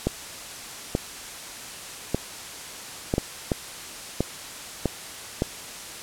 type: clicks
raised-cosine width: 2 ms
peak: -8 dBFS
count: 9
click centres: 0.07 / 0.951 / 2.146 / 3.139 / 3.181 / 3.518 / 4.206 / 4.857 / 5.421 s
effects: white hiss -38 dBFS RMS until 6.02 s + low-pass 10000 Hz 12 dB/octave